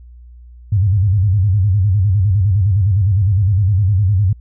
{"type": "tone with vibrato", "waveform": "sine", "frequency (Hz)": 98, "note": "G2", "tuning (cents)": 0, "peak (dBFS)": -10, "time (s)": [0.72, 4.33], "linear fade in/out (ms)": 5, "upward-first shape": "square", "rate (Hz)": 9.8, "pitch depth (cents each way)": 130, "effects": ["added 60 Hz sine -36 dBFS peak until 4.4 s"]}